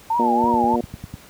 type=tone with vibrato; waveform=sine; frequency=880 Hz; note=A5; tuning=in tune; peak=-17 dBFS; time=0.1-0.76 s; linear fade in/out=5 ms; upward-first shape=triangle; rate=3.2 Hz; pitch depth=170 cents each way
type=harmonic tone; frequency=118.8 Hz; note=A#2; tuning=33 cents sharp; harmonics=2 / 3 / 4 / 5 / 6; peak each=-21 / -25 / -27 / -29 / -31 dBFS; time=0.19-0.81 s; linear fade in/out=5 ms
type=click train; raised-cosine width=5 ms; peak=-18 dBFS; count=8; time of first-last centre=0.44-1.14 s; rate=10 Hz
effects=pink hiss -46 dBFS RMS until 1.29 s + high-pass 60 Hz 12 dB/octave